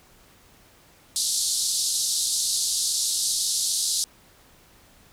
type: band-pass noise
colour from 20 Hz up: pink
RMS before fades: -25 dBFS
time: 1.16-4.04 s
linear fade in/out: 0 ms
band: 3900 to 11000 Hz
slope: 48 dB/octave
effects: pink hiss -55 dBFS RMS until 5.12 s